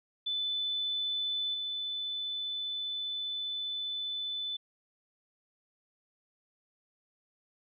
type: tone with level steps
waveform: sine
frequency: 3505 Hz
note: A7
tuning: 7 cents flat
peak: -30 / -33 dBFS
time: 0.26-4.57 s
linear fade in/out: 10 ms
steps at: 1.54 s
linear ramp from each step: 5 ms
effects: none